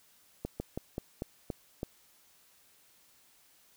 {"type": "slowing click train", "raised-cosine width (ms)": 2, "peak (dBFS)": -21, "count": 7, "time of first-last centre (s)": [0.45, 1.831], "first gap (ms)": 150, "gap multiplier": 1.17, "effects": ["white hiss -64 dBFS RMS until 3.76 s"]}